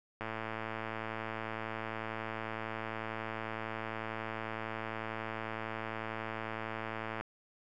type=click train; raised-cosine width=0.5 ms; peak=-23 dBFS; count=778; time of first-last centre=0.21-7.21 s; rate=111 Hz; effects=none